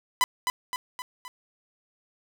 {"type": "tone with echo", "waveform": "sawtooth", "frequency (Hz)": 1000, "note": "B5", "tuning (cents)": 21, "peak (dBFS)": -15, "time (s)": [0.21, 0.24], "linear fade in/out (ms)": 0, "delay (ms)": 260, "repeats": 4, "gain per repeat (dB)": -5, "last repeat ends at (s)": 1.28, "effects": []}